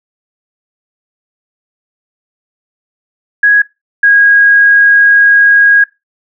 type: tone pair in turn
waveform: sine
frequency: 1661.2 / 1641.2 Hz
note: G#6 / G#6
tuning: 0 / -21 cents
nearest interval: unison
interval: 21 cents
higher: first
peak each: -3 dBFS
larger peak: neither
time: 3.43-3.62 / 4.03-5.84 s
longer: second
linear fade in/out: 5 ms
effects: noise-tail reverb RT60 0.2 s tail -19 dB re dry